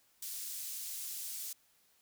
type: high-pass noise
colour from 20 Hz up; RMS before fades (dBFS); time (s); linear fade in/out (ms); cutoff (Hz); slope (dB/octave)
pink; -42; 0.22-1.53; 5; 6700; 12
effects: white hiss -70 dBFS RMS until 2.01 s